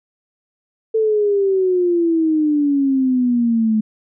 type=exponential sweep; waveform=sine; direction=down; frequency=446.9 to 214.4 Hz; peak=-13 dBFS; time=0.94-3.81 s; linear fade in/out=10 ms; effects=none